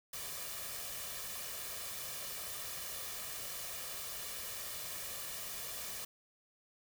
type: noise with comb filter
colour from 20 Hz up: white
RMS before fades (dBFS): -43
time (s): 0.13-6.05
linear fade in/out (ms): 5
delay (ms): 1.7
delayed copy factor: +0.55
effects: none